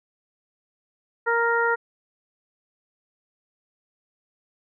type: harmonic tone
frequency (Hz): 466.2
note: A#4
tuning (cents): 0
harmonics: 1 / 2 / 3 / 4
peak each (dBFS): -24 / -25 / -23 / -28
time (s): 1.26-1.76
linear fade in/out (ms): 20
effects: none